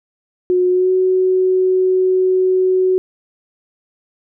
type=tone with pitch glide; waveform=sine; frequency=362.8 to 372.1 Hz; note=F#4 to F#4; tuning=-34 to +10 cents; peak=-11 dBFS; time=0.5-2.98 s; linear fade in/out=0 ms; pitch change=+44 cents; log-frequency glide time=0.7-0.91 s; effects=none